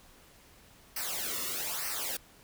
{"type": "noise with flanger", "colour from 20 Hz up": "white", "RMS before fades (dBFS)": -35, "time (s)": [0.96, 2.17], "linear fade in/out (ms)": 5, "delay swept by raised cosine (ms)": [0.28, 1.28], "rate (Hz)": 1.1, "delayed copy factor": -0.8, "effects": ["pink hiss -58 dBFS RMS until 2.43 s"]}